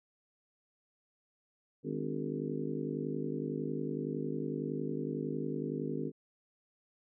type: harmonic tone with a mistuned harmonic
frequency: 50.9 Hz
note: G#1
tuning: 34 cents flat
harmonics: 3 / 4 / 5 / 6 / 7 / 8 / 9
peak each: -40 / -44 / -39 / -42 / -42 / -41 / -44 dBFS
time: 1.83-6.12 s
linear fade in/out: 50 ms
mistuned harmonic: 6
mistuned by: -70 cents
effects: none